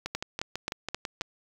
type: two click trains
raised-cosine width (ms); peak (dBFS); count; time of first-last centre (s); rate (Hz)
0.2; -15 / -13; 8 / 5; 0.06-1.217 / 0.15-1.211; 6.05 / 3.77
effects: 7-bit

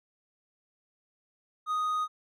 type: tone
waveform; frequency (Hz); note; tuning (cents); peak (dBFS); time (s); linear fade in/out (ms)
triangle; 1244.5; D#6; 0; -25; 1.66-2.08; 50
effects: none

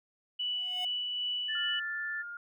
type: tone with tremolo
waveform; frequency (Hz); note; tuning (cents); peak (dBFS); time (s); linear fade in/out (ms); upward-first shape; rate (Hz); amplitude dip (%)
sine; 2960; F#7; 0; -30; 0.39-1.8; 10; sine; 2.5; 25
type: tone with exponential growth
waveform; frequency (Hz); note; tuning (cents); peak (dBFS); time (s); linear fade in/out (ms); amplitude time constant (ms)
square; 727; F#5; -31; -38; 0.45-0.85; 5; 85
type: tone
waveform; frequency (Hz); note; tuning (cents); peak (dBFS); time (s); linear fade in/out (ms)
sine; 1760; A6; 0; -34; 1.48-2.23; 20
type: tone with pitch glide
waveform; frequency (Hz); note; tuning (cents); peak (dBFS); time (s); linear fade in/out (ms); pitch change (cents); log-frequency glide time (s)
sine; 1403 to 1412.8; F6 to F6; +8 to +20; -39; 1.55-2.37; 2; +12; 1.86-2.01
effects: none

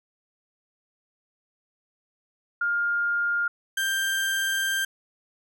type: tone pair in turn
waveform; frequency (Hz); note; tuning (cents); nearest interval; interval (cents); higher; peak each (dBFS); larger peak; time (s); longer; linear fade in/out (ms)
sine / 35% pulse; 1410 / 1579.7; F6 / G6; +16 / +13; major second; 197; second; -22; neither; 2.61-3.48 / 3.77-4.85; second; 5
effects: none

